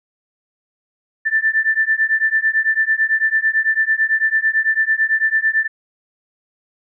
sine beating tone pair, 1766 / 1775 Hz, A6 / A6, +6 / +15 cents, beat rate 9 Hz, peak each -17 dBFS, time 1.25-5.68 s, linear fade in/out 20 ms, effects none

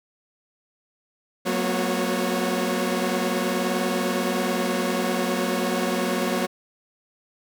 sawtooth tone cluster, 186.6 / 228 / 248.3 / 363.5 / 551 Hz, F#3 / A#3 / B3 / F#4 / C#5, +15 / -38 / +9 / -31 / -11 cents, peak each -25 dBFS, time 1.45-6.47 s, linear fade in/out 20 ms, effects none

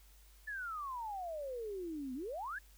sine exponential two-way sweep, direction down then up, 1760 to 246.9 to 1760 Hz, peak -39 dBFS, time 0.47-2.59 s, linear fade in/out 10 ms, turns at 2.14 s, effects added 50 Hz sine -59 dBFS peak until 2.77 s + white hiss -66 dBFS RMS until 2.77 s

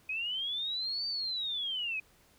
sine linear two-way sweep, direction up then down, 2489 to 4630 to 2489 Hz, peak -32 dBFS, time 0.09-2 s, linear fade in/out 5 ms, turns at 1.07 s, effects pink hiss -64 dBFS RMS until 2.38 s

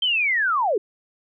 sine linear sweep, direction down, 3161 to 359.9 Hz, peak -18 dBFS, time 0.02-0.78 s, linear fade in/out 5 ms, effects none

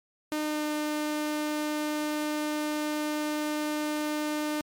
sawtooth tone with pitch glide, 304.4 to 301.6 Hz, D#4 to D4, -38 to +46 cents, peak -24 dBFS, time 0.32-4.61 s, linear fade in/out 0 ms, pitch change -16 cents, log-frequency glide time 0.43-0.65 s, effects MP3 96 kbps

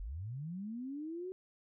sine linear sweep, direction up, 38.92 to 380 Hz, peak -39 dBFS, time 0-1.32 s, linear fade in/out 0 ms, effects none

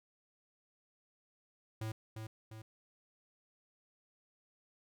square tone with echo, 110 Hz, A2, in tune, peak -38 dBFS, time 1.81-1.92 s, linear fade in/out 5 ms, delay 350 ms, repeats 2, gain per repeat -5 dB, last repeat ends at 2.62 s, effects none

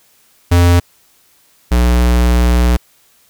square tone pair in turn, 87.31 / 60.42 Hz, F2 / B1, 0 / -37 cents, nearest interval tritone, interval 637 cents, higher first, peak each -7 / -9 dBFS, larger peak first, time 0.51-0.8 / 1.71-2.77 s, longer second, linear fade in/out 10 ms, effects white hiss -52 dBFS RMS until 3.29 s

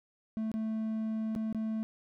triangle tone with dropouts, 220 Hz, A3, in tune, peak -29 dBFS, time 0.37-1.83 s, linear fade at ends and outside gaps 0 ms, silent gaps 0.516-0.54 / 1.351-1.361 / 1.527-1.547 s, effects none

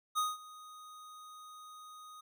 square tone with ADSR envelope, 1244.5 Hz, D#6, in tune, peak -29 dBFS, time 0.15-2.21 s, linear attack 31 ms, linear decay 190 ms, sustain -21 dB, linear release 8 ms, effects none

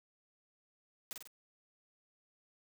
white noise with echo, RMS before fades -42 dBFS, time 1.11-1.13 s, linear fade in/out 0 ms, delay 48 ms, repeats 3, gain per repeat -4 dB, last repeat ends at 1.274 s, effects none

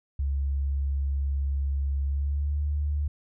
sine tone with pitch glide, 69.3 to 73.29 Hz, C#2 to D2, 0 to -3 cents, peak -24 dBFS, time 0.19-3.08 s, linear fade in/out 5 ms, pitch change +97 cents, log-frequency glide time 2.04-2.6 s, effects none

